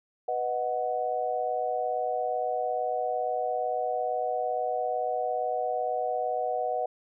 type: chord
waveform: sine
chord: B major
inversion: none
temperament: equal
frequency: 493.9 / 622.3 / 740 Hz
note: B4 / D#5 / F#5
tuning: 0 / 0 / 0 cents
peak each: -32 / -32 / -29 dBFS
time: 0.28-6.86 s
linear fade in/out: 5 ms
effects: none